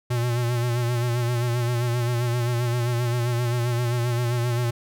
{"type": "tone with vibrato", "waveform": "square", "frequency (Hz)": 120.4, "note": "B2", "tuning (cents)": -44, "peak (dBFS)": -22, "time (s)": [0.1, 4.71], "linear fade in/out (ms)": 10, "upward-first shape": "sine", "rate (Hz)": 7.6, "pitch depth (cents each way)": 48, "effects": []}